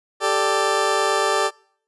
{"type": "chord", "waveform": "20% pulse", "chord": "G suspended second", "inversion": "none", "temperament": "just", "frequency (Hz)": [392, 441, 588], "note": ["G4", "A4", "D5"], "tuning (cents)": [0, 4, 2], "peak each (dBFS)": -18, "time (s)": [0.2, 1.51], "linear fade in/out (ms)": 50, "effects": ["noise-tail reverb RT60 0.6 s tail -26 dB re dry", "resampled to 24000 Hz"]}